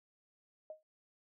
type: tone with exponential decay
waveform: sine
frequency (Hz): 623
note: D#5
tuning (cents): +2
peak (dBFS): -40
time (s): 0.7-0.83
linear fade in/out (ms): 2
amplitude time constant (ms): 27
effects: none